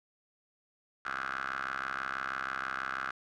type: ring-modulated tone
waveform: 15% pulse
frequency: 66.2 Hz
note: C2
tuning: 21 cents sharp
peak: -25 dBFS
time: 1.05-3.11 s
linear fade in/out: 5 ms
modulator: 1400 Hz
effects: low-pass 5000 Hz 12 dB/octave